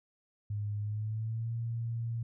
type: tone with pitch glide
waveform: sine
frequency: 103.83 to 115.87 Hz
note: G#2 to A#2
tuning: 0 to -10 cents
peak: -32 dBFS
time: 0.5-2.23 s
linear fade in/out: 5 ms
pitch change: +190 cents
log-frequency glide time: 0.8-1.53 s
effects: none